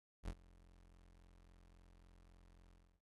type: tone with ADSR envelope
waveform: 35% pulse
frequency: 43.65 Hz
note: F1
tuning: in tune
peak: -38 dBFS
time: 0.23-3.01 s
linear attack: 55 ms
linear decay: 56 ms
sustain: -23 dB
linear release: 300 ms
effects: AAC 32 kbps